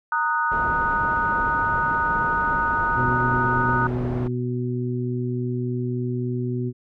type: chord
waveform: sine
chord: D# minor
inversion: second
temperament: equal with one note detuned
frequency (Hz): 925.4 / 1244.5 / 1480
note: A#5 / D#6 / F#6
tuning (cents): -13 / 0 / 0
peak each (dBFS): -24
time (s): 0.12-3.87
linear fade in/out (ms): 2
type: low-pass noise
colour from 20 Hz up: pink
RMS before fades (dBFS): -31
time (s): 0.51-4.28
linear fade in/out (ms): 10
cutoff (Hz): 950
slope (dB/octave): 12
type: harmonic tone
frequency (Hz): 123.47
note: B2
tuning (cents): 0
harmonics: 1 / 2 / 3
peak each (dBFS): -25 / -28 / -30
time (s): 2.95-6.73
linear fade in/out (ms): 50
effects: none